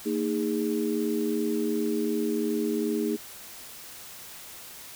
sine tone cluster, 228 / 310.7 / 411 Hz, A#3 / D#4 / G#4, -38 / -2 / -18 cents, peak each -29 dBFS, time 0.05-3.17 s, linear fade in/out 20 ms, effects white hiss -44 dBFS RMS until 4.95 s

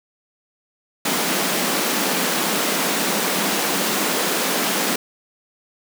pink high-pass noise, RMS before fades -21 dBFS, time 1.05-4.96 s, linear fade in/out 5 ms, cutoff 180 Hz, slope 48 dB/octave, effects none

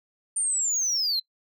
sine linear sweep, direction down, 9110 to 4024 Hz, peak -20 dBFS, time 0.36-1.2 s, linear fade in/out 10 ms, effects noise-tail reverb RT60 0.1 s tail -25 dB re dry + tanh soft clip ceiling -22 dBFS

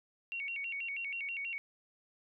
sine tone with vibrato, 2476 Hz, D#7, 9 cents flat, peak -36 dBFS, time 0.32-1.58 s, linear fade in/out 0 ms, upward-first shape square, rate 6.2 Hz, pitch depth 180 cents each way, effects none

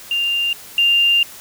sine tone pair in turn, 2794 / 2794 Hz, F7 / F7, 0 / 0 cents, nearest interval unison, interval 0 cents, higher neither, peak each -16 / -11 dBFS, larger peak second, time 0.11-0.53 / 0.78-1.23 s, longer second, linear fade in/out 2 ms, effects white hiss -38 dBFS RMS until 1.4 s

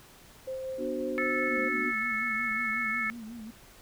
sine tone with tremolo, 524 Hz, C5, 2 cents sharp, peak -32 dBFS, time 0.47-1.69 s, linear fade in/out 10 ms, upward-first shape sine, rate 5.5 Hz, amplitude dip 25%
sine chord, B minor, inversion none, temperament just, 246.9 / 296.3 / 370.4 Hz, B3 / D4 / F#4, 0 / +15 / +2 cents, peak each -36 dBFS, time 0.77-1.93 s, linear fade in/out 50 ms
harmonic tone, 438.1 Hz, A4, 7 cents flat, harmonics 3 / 4 / 5, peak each -35 / -33 / -30 dBFS, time 1.18-3.1 s, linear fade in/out 0 ms
sine tone with vibrato, 226.8 Hz, A#3, 47 cents flat, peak -39 dBFS, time 1.48-3.51 s, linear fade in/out 10 ms, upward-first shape sine, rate 5.5 Hz, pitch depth 95 cents each way
effects pink hiss -54 dBFS RMS until 3.81 s

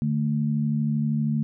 sine tone pair together, 148.34 / 221.1 Hz, D3 / A3, +18 / +9 cents, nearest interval perfect fifth, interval 691 cents, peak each -24 dBFS, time 0.02-1.43 s, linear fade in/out 0 ms, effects none

